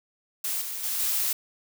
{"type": "noise with level steps", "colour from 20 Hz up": "blue", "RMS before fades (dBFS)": [-29, -34, -29, -26], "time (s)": [0.44, 1.33], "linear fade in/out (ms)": 5, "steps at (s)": [0.61, 0.83, 0.99], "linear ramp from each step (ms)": 10, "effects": []}